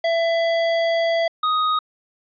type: tone pair in turn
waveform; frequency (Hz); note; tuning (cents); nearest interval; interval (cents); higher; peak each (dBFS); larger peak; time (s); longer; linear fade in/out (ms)
square; 667 / 1249.7; E5 / D#6; +20 / +7; major seventh; 1087; second; -18; neither; 0.04-1.28 / 1.43-1.79; first; 5
effects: resampled to 11025 Hz + 10-bit